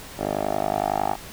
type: tone with band-pass filter sweep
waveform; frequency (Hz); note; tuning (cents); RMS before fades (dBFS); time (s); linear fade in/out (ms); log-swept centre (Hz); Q
10% pulse; 50.9; G#1; -34; -25; 0.17-1.17; 50; 540 to 820; 4.3
effects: pink hiss -40 dBFS RMS until 1.32 s